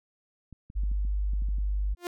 clicks, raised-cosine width 5 ms, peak -33 dBFS, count 9, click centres 0.527 / 0.701 / 0.836 / 0.916 / 1.05 / 1.335 / 1.421 / 1.488 / 1.584 s
sine tone, 49.94 Hz, G1, 33 cents sharp, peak -25 dBFS, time 0.75-1.95 s, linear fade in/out 20 ms
sawtooth tone with exponential growth, 350.9 Hz, F4, 8 cents sharp, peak -24 dBFS, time 1.97-2.07 s, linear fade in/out 1 ms, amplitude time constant 20 ms
effects none

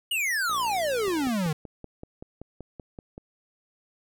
square exponential sweep, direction down, 2960 to 147.7 Hz, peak -25 dBFS, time 0.11-1.53 s, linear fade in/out 5 ms
5% pulse tone, 59.5 Hz, A#1, 36 cents sharp, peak -33 dBFS, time 0.48-1.3 s, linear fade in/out 5 ms
click train, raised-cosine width 2 ms, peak -26 dBFS, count 12, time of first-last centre 1.08-3.179 s, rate 5.24 Hz
effects none

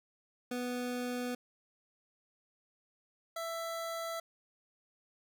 25% pulse tone pair in turn, 246.9 / 663.5 Hz, B3 / E5, 0 / +11 cents, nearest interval octave + perfect fourth, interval 1711 cents, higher second, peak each -31 / -33 dBFS, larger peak first, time 0.51-1.35 / 3.36-4.2 s, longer neither, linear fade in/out 5 ms, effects none

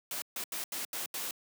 white noise bursts at uneven times, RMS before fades -37 dBFS, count 6, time 0.11-0.22 / 0.36-0.44 / 0.52-0.64 / 0.72-0.85 / 0.93-1.06 / 1.14-1.31 s, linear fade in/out 2 ms, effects high-pass 200 Hz 12 dB/octave

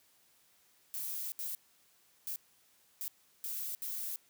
violet noise bursts at uneven times, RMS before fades -39 dBFS, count 6, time 0.94-1.32 / 1.39-1.55 / 2.27-2.36 / 3.01-3.08 / 3.44-3.75 / 3.82-4.16 s, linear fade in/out 0 ms, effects white hiss -68 dBFS RMS until 4.29 s + high-pass 60 Hz 12 dB/octave

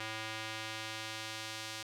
square tone with band-pass filter sweep, 110 Hz, A2, in tune, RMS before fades -42 dBFS, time 0-1.83 s, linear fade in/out 5 ms, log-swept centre 2600 to 4600 Hz, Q 0.87, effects none

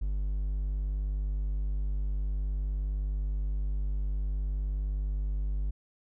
triangle tone, 49.74 Hz, G1, 26 cents sharp, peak -26 dBFS, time 0.01-5.71 s, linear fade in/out 10 ms, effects none

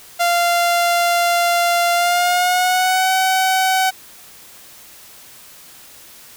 sawtooth tone with pitch glide, 693 to 755.7 Hz, F5 to F#5, -14 to +36 cents, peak -10 dBFS, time 0.19-3.91 s, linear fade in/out 20 ms, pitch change +150 cents, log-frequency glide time 1.93-3.11 s, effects white hiss -42 dBFS RMS until 6.36 s

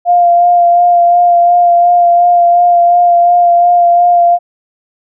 sine tone with vibrato, 698.5 Hz, F5, in tune, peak -4 dBFS, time 0.05-4.39 s, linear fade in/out 50 ms, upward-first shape sine, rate 2.8 Hz, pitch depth 18 cents each way, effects none

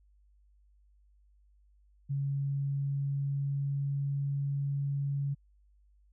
sine tone with pitch glide, 139.3 to 140.35 Hz, C#3 to C#3, +9 to +22 cents, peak -29 dBFS, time 2.09-5.35 s, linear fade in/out 20 ms, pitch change +13 cents, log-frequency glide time 2.33-4.46 s, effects added 50 Hz sine -61 dBFS peak until 6.12 s

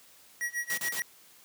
square tone with tremolo, 1913 Hz, A#6, 44 cents sharp, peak -29 dBFS, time 0.41-1.02 s, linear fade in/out 0 ms, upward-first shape sine, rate 7 Hz, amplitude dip 95%
white noise bursts, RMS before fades -35 dBFS, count 3, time 0.7-0.997 s, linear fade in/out 0 ms, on 75 ms, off 36 ms
effects white hiss -57 dBFS RMS until 1.44 s + high-pass 100 Hz 12 dB/octave

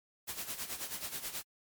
white noise with tremolo, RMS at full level -38 dBFS, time 0.27-1.43 s, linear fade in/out 20 ms, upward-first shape sine, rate 9.3 Hz, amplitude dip 70%, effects MP3 96 kbps

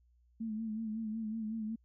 sine tone with vibrato, 220 Hz, A3, in tune, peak -35 dBFS, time 0.4-1.76 s, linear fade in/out 10 ms, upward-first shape sine, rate 5.4 Hz, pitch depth 53 cents each way, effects added 60 Hz sine -65 dBFS peak until 1.84 s

